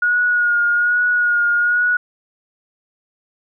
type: tone with vibrato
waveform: sine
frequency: 1442 Hz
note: F#6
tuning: 45 cents flat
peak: -13 dBFS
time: 0.02-1.97 s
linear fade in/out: 5 ms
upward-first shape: sine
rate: 1.2 Hz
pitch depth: 25 cents each way
effects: none